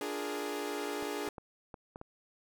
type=chord; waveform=sawtooth; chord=Bb dominant seventh; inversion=first; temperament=equal; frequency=293.7 / 349.2 / 415.3 / 466.2 Hz; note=D4 / F4 / Ab4 / Bb4; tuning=0 / 0 / 0 / 0 cents; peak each=-36 / -40 / -34 / -40 dBFS; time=0.01-1.29 s; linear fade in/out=2 ms
type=clicks; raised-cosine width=1 ms; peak=-30 dBFS; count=6; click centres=1.026 / 1.277 / 1.382 / 1.742 / 1.959 / 2.014 s
effects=none